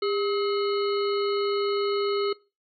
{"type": "harmonic tone with a mistuned harmonic", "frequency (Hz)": 426.3, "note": "G#4", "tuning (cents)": 45, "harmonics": [1, 3, 5, 7, 9, 10], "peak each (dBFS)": [-24, -32, -39, -40, -43, -36], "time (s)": [0.02, 2.33], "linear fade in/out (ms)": 5, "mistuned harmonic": 1, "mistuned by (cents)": -93, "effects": ["noise-tail reverb RT60 0.3 s tail -22 dB re dry"]}